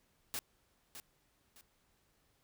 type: noise with echo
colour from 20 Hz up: white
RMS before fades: -39 dBFS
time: 0.34-0.39 s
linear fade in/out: 0 ms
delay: 610 ms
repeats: 2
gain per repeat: -10 dB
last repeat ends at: 1.61 s
effects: pink hiss -74 dBFS RMS until 2.43 s